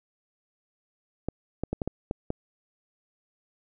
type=clicks; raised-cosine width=2 ms; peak=-15 dBFS; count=7; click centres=1.286 / 1.636 / 1.73 / 1.818 / 1.876 / 2.111 / 2.304 s; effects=none